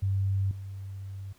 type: tone with level steps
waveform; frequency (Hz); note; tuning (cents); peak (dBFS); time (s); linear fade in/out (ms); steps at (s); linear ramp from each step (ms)
sine; 97.3; G2; -12; -24 / -36; 0.02-1.33; 10; 0.51; 2
effects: pink hiss -62 dBFS RMS until 1.38 s